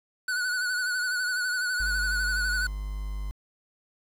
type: tone with vibrato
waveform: square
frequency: 1480 Hz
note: F#6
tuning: in tune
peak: -26 dBFS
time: 0.28-2.67 s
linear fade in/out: 5 ms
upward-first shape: sine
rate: 12 Hz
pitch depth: 47 cents each way
type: tone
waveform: triangle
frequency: 50.3 Hz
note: G1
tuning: 45 cents sharp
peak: -28 dBFS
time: 1.8-3.31 s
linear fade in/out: 0 ms
effects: low-pass 11000 Hz 12 dB/octave + 8-bit